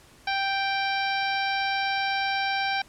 harmonic tone, 784 Hz, G5, in tune, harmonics 1 / 2 / 3 / 4 / 5 / 6 / 7, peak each -27 / -30 / -31 / -37 / -36 / -39 / -39 dBFS, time 0.27-2.82 s, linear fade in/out 5 ms, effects pink hiss -54 dBFS RMS until 2.88 s + low-pass 11000 Hz 12 dB/octave

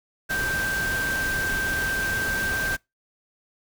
sine tone in noise, 1568 Hz, G6, in tune, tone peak -24 dBFS, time 0.29-2.77 s, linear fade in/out 20 ms, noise pink, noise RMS -31 dBFS, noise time 0.29-2.77 s, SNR +4 dB, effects noise-tail reverb RT60 0.2 s tail -24 dB re dry

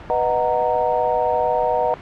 sine chord, B major seventh, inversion none, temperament equal with one note detuned, 493.9 / 622.3 / 740 / 927 Hz, B4 / D#5 / F#5 / A#5, 0 / 0 / 0 / -10 cents, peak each -22 dBFS, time 0.1-1.94 s, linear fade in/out 0 ms, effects pink hiss -37 dBFS RMS until 2.01 s + low-pass 2000 Hz 12 dB/octave

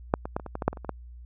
clicks, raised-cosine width 1 ms, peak -6 / -19 / -13 / -25 / -23 / -18 / -16 / -6 / -23 / -27 / -24 / -15 dBFS, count 12, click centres 0.139 / 0.255 / 0.365 / 0.398 / 0.463 / 0.554 / 0.622 / 0.68 / 0.73 / 0.772 / 0.847 / 0.893 s, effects added 60 Hz sine -42 dBFS peak until 1.25 s

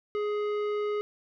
sine tone with tanh clipping, 417.5 Hz, G#4, 9 cents sharp, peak -29 dBFS, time 0.15-1.01 s, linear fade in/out 0 ms, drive 13 dB, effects none

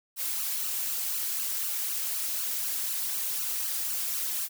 blue noise with flanger, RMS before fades -31 dBFS, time 0.16-4.49 s, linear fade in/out 50 ms, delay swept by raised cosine 0.68 to 3.18 ms, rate 4 Hz, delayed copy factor +1, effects none

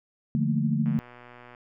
sine chord, Bb major seventh, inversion first, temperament equal with one note detuned, 146.83 / 173.21 / 220 / 233.1 Hz, D3 / F3 / A3 / Bb3, 0 / -14 / 0 / 0 cents, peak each -26 / -30 / -26 / -31 dBFS, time 0.35-0.99 s, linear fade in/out 0 ms
click train, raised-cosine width 0.5 ms, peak -32 dBFS, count 85, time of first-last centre 0.86-1.549 s, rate 122 Hz
effects none

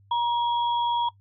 sine tone pair together, 949 / 3327 Hz, A#5 / G#7, +31 / +2 cents, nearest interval octave + minor seventh, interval 2171 cents, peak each -21 / -33 dBFS, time 0.11-1.09 s, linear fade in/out 5 ms, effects noise-tail reverb RT60 0.1 s tail -20 dB re dry + added 99 Hz sine -54 dBFS peak until 1.2 s

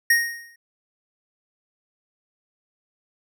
square tone with exponential decay, 1864.7 Hz, A#6, in tune, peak -13 dBFS, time 0.1-0.56 s, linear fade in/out 5 ms, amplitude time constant 100 ms, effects none

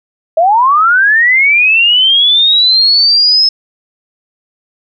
sine linear sweep, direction up, 622.3 to 5220 Hz, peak -5 dBFS, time 0.37-3.49 s, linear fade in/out 5 ms, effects none

